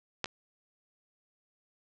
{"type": "clicks", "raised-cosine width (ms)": 0.2, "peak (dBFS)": [-13, -24], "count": 2, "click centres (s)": [0.243, 0.258], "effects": ["low-pass 7000 Hz 12 dB/octave"]}